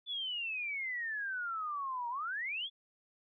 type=exponential two-way sweep; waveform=sine; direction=down then up; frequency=3500 to 932.3 to 3500 Hz; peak=-35 dBFS; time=0.06-2.7 s; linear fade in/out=50 ms; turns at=2.09 s; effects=none